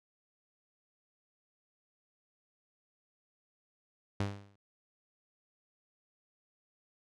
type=tone with exponential decay; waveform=sawtooth; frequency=100.3 Hz; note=G2; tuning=40 cents sharp; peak=-24 dBFS; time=4.2-4.56 s; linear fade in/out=5 ms; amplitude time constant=78 ms; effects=low-pass 6000 Hz 12 dB/octave